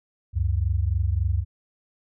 sine tone pair together, 70.5 / 94.11 Hz, C#2 / F#2, +30 / +30 cents, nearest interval perfect fourth, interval 500 cents, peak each -23 dBFS, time 0.33-1.45 s, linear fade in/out 50 ms, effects none

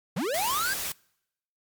square linear sweep, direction up, 133.1 to 1652 Hz, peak -27 dBFS, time 0.16-0.74 s, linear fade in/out 10 ms
white noise, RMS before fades -32 dBFS, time 0.34-0.92 s, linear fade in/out 2 ms
effects noise-tail reverb RT60 0.8 s tail -26 dB re dry + MP3 96 kbps

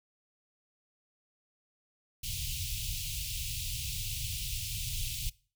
pink band-stop noise, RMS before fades -36 dBFS, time 2.23-5.3 s, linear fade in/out 10 ms, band 140 to 2600 Hz, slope 48 dB/octave, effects noise-tail reverb RT60 0.4 s tail -22 dB re dry

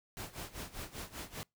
pink noise with tremolo, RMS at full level -42 dBFS, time 0.17-1.43 s, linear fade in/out 0 ms, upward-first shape sine, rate 5.1 Hz, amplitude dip 85%, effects noise-tail reverb RT60 0.2 s tail -26 dB re dry

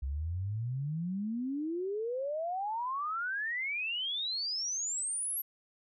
sine exponential sweep, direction up, 64.5 to 11850 Hz, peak -32 dBFS, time 0.02-5.42 s, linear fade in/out 10 ms, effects none

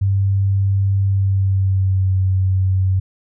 sine tone with pitch glide, 98 to 94.39 Hz, G2 to F#2, 0 to +35 cents, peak -13 dBFS, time 0.01-3 s, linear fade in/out 10 ms, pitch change -65 cents, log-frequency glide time 1.05-2.14 s, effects none

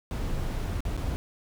brown noise with dropouts, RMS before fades -30 dBFS, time 0.11-1.16 s, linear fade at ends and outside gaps 0 ms, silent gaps 0.805-0.852 / 0.966-0.976 s, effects none

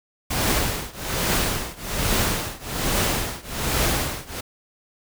pink noise with tremolo, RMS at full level -20 dBFS, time 0.3-4.41 s, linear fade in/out 10 ms, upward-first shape triangle, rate 1.2 Hz, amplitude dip 95%, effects none

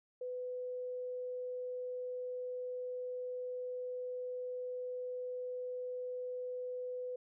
sine tone, 500 Hz, B4, 21 cents sharp, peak -38 dBFS, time 0.21-7.16 s, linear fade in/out 5 ms, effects none

